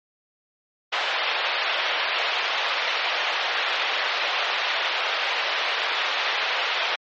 white band-pass noise, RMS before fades -25 dBFS, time 0.92-6.96 s, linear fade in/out 10 ms, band 520 to 3600 Hz, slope 24 dB/octave, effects low-pass 6000 Hz 12 dB/octave + MP3 32 kbps

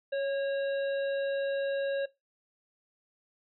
harmonic tone with a mistuned harmonic, 553 Hz, C#5, 4 cents flat, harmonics 1 / 3 / 5 / 7, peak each -28 / -40 / -48 / -48 dBFS, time 0.12-2.06 s, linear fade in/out 10 ms, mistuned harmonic 3, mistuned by -27 cents, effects noise-tail reverb RT60 0.2 s tail -18 dB re dry

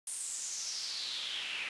pink noise with band-pass filter sweep, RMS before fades -39 dBFS, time 0.07-1.69 s, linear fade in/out 2 ms, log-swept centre 9500 to 2400 Hz, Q 4.7, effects resampled to 24000 Hz

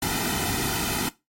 pink noise with comb filter, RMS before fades -26 dBFS, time 0.02-1.09 s, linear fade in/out 5 ms, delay 1.8 ms, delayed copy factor -0.9, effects noise-tail reverb RT60 0.2 s tail -17 dB re dry + MP3 64 kbps

